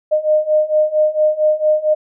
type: beating tone pair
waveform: sine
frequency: 611 / 615.4 Hz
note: D#5 / D#5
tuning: -32 / -19 cents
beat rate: 4.4 Hz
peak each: -16 / -14 dBFS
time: 0.11-1.95 s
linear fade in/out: 20 ms
effects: none